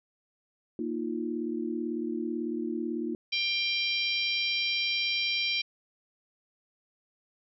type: chord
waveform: sine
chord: Bb suspended fourth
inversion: none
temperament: equal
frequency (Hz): 233.1 / 311.1 / 349.2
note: Bb3 / Eb4 / F4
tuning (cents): 0 / 0 / 0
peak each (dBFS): -34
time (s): 0.79-3.15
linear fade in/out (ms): 2
type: harmonic tone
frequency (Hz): 791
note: G5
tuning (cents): +15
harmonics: 3 / 4 / 5 / 6 / 7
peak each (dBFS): -30 / -32 / -34 / -36 / -37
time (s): 3.32-5.62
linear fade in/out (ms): 10
effects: none